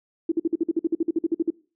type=tone bursts; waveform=sine; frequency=329.6 Hz; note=E4; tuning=in tune; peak=-18 dBFS; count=16; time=0.29-1.504 s; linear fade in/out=5 ms; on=29 ms; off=50 ms; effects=noise-tail reverb RT60 0.4 s tail -23 dB re dry